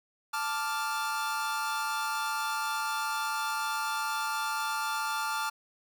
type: chord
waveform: 45% pulse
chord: D minor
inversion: second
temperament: equal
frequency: 880 / 1174.7 / 1396.9 Hz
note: A5 / D6 / F6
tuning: 0 / 0 / 0 cents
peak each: -34 / -35 / -34 dBFS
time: 0.33-5.5 s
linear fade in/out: 10 ms
effects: none